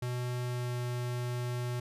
square tone with pitch glide, 123.47 to 122.62 Hz, B2 to B2, 0 to -12 cents, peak -33 dBFS, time 0.02-1.8 s, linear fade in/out 5 ms, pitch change -12 cents, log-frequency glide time 0.43-0.74 s, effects resampled to 32000 Hz

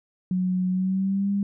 sine tone with pitch glide, 183.6 to 200.2 Hz, F#3 to G3, -13 to +37 cents, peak -21 dBFS, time 0.31-1.43 s, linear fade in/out 2 ms, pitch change +150 cents, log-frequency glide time 0.7-1.31 s, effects none

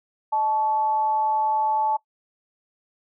sine tone with amplitude modulation, 870 Hz, A5, 20 cents flat, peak -17 dBFS, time 0.32-1.97 s, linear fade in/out 10 ms, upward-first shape sine, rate 249 Hz, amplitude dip 50%, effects noise-tail reverb RT60 0.1 s tail -20 dB re dry

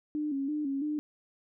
sine tone with vibrato, 287.3 Hz, D4, 38 cents flat, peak -29 dBFS, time 0.15-0.99 s, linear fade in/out 0 ms, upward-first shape square, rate 3 Hz, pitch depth 79 cents each way, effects none

